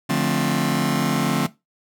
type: chord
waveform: sawtooth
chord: D minor seventh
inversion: none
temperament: just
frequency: 146.83 / 176.2 / 220.2 / 264.3 Hz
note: D3 / F3 / A3 / C4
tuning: 0 / +16 / +2 / +18 cents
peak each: -20 dBFS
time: 0.09-1.47 s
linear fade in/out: 10 ms
effects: noise-tail reverb RT60 0.2 s tail -17 dB re dry